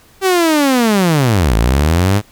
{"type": "linear two-way sweep", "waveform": "sawtooth", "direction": "down then up", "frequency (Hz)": [390.2, 52.1, 106.1], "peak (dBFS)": -6, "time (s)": [0.21, 2.22], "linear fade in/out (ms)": 50, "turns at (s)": 1.55, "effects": ["pink hiss -47 dBFS RMS until 2.31 s"]}